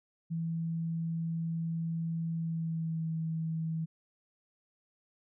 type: tone with pitch glide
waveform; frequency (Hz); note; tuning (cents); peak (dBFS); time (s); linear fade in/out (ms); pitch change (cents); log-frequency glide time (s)
sine; 164.81 to 161.51; E3 to E3; 0 to -35; -31; 0.3-3.86; 20; -35; 2.33-3.09
effects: none